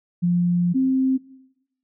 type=tone pair in turn; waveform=sine; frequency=175.3 / 262.7 Hz; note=F3 / C4; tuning=+7 / +7 cents; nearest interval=perfect fifth; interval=700 cents; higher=second; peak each=-16 dBFS; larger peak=neither; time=0.22-0.74 / 0.74-1.18 s; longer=first; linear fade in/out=20 ms; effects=noise-tail reverb RT60 0.9 s tail -20 dB re dry